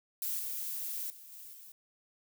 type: noise with level steps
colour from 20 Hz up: violet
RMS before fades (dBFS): -35 / -38 / -52 / -49 / -52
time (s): 0.22-1.72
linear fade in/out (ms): 2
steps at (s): 0.39 / 1.1 / 1.32 / 1.53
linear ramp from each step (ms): 2
effects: none

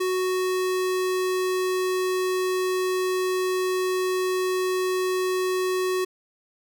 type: tone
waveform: square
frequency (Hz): 370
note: F#4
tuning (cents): 0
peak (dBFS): -23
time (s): 0-6.05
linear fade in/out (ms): 10
effects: none

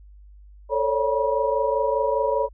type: tone cluster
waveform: sine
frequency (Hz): 442.1 / 546 / 571 / 966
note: A4 / C#5 / D5 / B5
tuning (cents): +8 / -26 / -49 / -39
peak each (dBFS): -25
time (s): 0.69-2.49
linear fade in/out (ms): 50
effects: added 50 Hz sine -44 dBFS peak until 2.53 s

